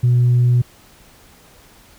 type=tone; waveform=sine; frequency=122.5 Hz; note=B2; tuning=14 cents flat; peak=-9 dBFS; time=0.03-0.62 s; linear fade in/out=10 ms; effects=tanh soft clip ceiling -8 dBFS + pink hiss -48 dBFS RMS until 1.98 s

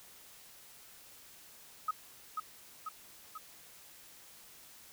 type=tone with echo; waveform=sine; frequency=1267 Hz; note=D#6; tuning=31 cents sharp; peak=-29 dBFS; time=1.88-1.91 s; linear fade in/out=5 ms; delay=490 ms; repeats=3; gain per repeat=-4 dB; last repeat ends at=3.38 s; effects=white hiss -56 dBFS RMS until 4.92 s

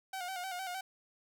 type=tone with vibrato; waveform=sawtooth; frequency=740 Hz; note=F#5; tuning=in tune; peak=-34 dBFS; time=0.13-0.81 s; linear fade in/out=5 ms; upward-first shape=square; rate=6.5 Hz; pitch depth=58 cents each way; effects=none

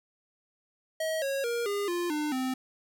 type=tone with pitch steps; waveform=square; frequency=637 / 548.2 / 471.7 / 405.9 / 349.3 / 300.6 / 258.7 Hz; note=D#5 / C#5 / A#4 / G#4 / F4 / D4 / C4; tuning=+41 / -19 / +20 / -40 / 0 / +40 / -19 cents; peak=-29 dBFS; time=1-2.54 s; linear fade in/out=5 ms; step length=220 ms; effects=none

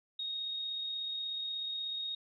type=tone with amplitude modulation; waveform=sine; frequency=3736 Hz; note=A#7; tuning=3 cents sharp; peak=-34 dBFS; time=0.19-2.15 s; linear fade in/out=5 ms; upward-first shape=sine; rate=36.5 Hz; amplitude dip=25%; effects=none

